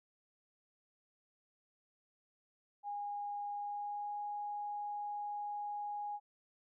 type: tone with pitch glide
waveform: sine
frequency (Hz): 819 to 826.1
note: G#5 to G#5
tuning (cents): -24 to -9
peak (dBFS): -38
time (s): 2.83-6.2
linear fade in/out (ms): 50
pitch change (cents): +15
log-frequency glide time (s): 3.52-4.19
effects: none